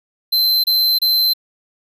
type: tone bursts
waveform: square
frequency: 4092 Hz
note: C8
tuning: 39 cents flat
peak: -13 dBFS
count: 3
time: 0.32-1.336 s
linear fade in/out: 10 ms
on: 320 ms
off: 28 ms
effects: none